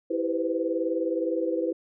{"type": "chord", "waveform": "sine", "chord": "C major seventh", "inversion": "first", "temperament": "equal with one note detuned", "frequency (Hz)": [329.6, 392, 493.9, 513.4], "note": ["E4", "G4", "B4", "C5"], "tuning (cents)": [0, 0, 0, -33], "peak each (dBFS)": [-28, -33, -30, -30], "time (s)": [0.1, 1.73], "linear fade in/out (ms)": 10, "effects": []}